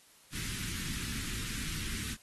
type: band-stop noise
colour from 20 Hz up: pink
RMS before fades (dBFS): -38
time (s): 0.31-2.17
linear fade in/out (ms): 50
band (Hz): 290 to 1500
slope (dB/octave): 24
effects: white hiss -61 dBFS RMS until 2.22 s + AAC 32 kbps